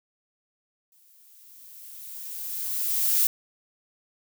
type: noise with exponential growth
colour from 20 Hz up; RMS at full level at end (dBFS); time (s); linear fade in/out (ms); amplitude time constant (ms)
violet; -20; 0.92-3.27; 2; 510
effects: none